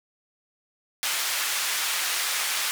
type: band-pass noise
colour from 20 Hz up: pink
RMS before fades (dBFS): -27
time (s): 1.03-2.71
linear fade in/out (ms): 0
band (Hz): 1500 to 15000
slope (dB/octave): 12
effects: none